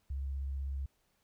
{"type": "tone with vibrato", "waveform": "sine", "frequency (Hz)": 68.3, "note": "C#2", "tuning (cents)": -25, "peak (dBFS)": -34, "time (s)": [0.1, 0.86], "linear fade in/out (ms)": 5, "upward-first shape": "sine", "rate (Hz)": 16, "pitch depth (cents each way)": 24, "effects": ["pink hiss -75 dBFS RMS until 1.23 s"]}